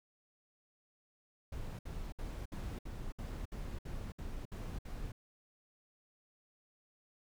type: noise bursts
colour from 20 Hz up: brown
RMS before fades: -42 dBFS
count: 11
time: 1.52-5.12 s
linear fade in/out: 5 ms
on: 270 ms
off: 63 ms
effects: none